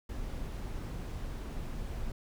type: noise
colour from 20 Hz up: brown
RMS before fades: -38 dBFS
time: 0.09-2.12 s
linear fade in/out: 5 ms
effects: none